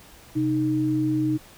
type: tone pair together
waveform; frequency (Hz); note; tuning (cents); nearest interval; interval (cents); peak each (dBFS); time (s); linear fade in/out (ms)
sine; 130.24 / 309.5; C3 / D#4; -8 / -9; octave + minor third; 1499; -27 / -21; 0.35-1.38; 20
effects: pink hiss -49 dBFS RMS until 1.57 s